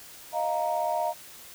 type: chord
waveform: sine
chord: Eb suspended second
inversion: none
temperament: equal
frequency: 622.3 / 698.5 / 932.3 Hz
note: Eb5 / F5 / Bb5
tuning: 0 / 0 / 0 cents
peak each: -29 / -28 / -29 dBFS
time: 0.32-1.14 s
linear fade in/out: 50 ms
effects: tanh soft clip ceiling -17 dBFS + white hiss -47 dBFS RMS until 1.54 s